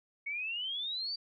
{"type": "exponential sweep", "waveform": "sine", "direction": "up", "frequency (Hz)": [2205, 4699], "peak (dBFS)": -34, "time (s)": [0.26, 1.16], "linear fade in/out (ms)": 10, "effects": []}